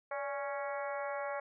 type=harmonic tone with a mistuned harmonic; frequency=277.2 Hz; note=C#4; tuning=in tune; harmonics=2 / 3 / 4 / 5 / 6 / 7 / 8; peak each=-38 / -42 / -44 / -46 / -48 / -49 / -50 dBFS; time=0.11-1.4 s; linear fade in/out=5 ms; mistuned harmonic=2; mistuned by=+60 cents; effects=none